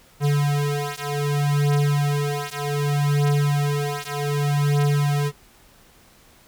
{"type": "beating tone pair", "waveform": "square", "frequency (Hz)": [144.2, 144.85], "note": ["D3", "D3"], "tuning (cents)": [-31, -24], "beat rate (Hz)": 0.65, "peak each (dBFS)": -23, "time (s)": [0.2, 5.32], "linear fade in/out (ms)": 50, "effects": ["pink hiss -53 dBFS RMS until 6.47 s"]}